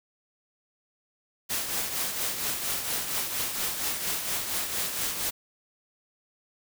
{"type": "noise with tremolo", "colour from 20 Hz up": "white", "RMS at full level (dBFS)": -28, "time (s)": [1.49, 5.31], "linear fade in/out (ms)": 20, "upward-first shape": "triangle", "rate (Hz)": 4.3, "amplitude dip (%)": 55, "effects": []}